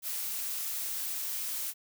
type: noise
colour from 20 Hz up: blue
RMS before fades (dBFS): -35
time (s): 0.02-1.74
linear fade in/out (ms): 50
effects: none